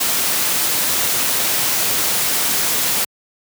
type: noise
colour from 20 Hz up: white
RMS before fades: -18 dBFS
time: 0-3.05 s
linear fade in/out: 10 ms
effects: high-pass 100 Hz 12 dB/octave